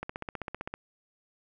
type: click train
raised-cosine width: 0.5 ms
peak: -20 dBFS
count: 12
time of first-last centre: 0.03-0.74 s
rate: 15.5 Hz
effects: none